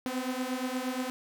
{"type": "beating tone pair", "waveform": "sawtooth", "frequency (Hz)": [251.2, 259.7], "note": ["B3", "C4"], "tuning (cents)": [30, -13], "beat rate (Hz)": 8.5, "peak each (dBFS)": -30, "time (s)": [0.06, 1.1], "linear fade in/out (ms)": 0, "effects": []}